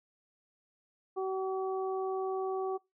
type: harmonic tone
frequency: 380 Hz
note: F#4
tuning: 46 cents sharp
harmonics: 1 / 2 / 3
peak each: -32 / -38 / -42 dBFS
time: 1.16-2.78 s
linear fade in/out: 20 ms
effects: noise-tail reverb RT60 0.2 s tail -22 dB re dry